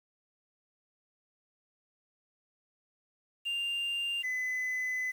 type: tone pair in turn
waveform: sine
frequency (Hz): 2794 / 2014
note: F7 / B6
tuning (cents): 0 / +33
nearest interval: tritone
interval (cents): 567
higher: first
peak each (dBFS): -28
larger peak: neither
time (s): 3.45-4.23 / 4.23-5.12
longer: second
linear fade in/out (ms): 20
effects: tanh soft clip ceiling -30 dBFS + 9-bit